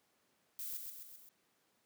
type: noise with echo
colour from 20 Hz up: violet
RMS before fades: -43 dBFS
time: 0.59-0.77 s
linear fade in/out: 0 ms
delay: 130 ms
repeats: 4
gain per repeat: -4 dB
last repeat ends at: 1.29 s
effects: pink hiss -75 dBFS RMS until 1.85 s + high-pass 200 Hz 12 dB/octave